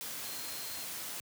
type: tone in noise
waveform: sine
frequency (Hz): 4186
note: C8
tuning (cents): 0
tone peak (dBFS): -48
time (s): 0.25-0.85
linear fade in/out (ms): 0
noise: white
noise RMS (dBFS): -41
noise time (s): 0.01-1.2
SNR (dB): -10
effects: high-pass 100 Hz 12 dB/octave